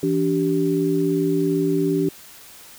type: tone cluster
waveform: sine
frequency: 166.7 / 289.5 / 386.9 Hz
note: E3 / D4 / G4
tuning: +20 / -25 / -23 cents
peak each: -24 / -21 / -21 dBFS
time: 0.03-2.09 s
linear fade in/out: 2 ms
effects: white hiss -44 dBFS RMS until 2.78 s